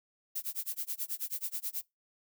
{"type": "noise with tremolo", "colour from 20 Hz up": "violet", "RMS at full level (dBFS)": -34, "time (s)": [0.35, 1.82], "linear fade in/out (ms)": 10, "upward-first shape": "sine", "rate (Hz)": 9.3, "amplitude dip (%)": 100, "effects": ["noise-tail reverb RT60 0.2 s tail -24 dB re dry"]}